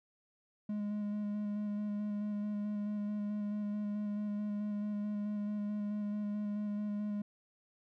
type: tone with vibrato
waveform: triangle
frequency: 207.7 Hz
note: G#3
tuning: in tune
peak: -32 dBFS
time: 0.69-7.22 s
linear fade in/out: 5 ms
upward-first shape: square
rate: 4.6 Hz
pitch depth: 13 cents each way
effects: none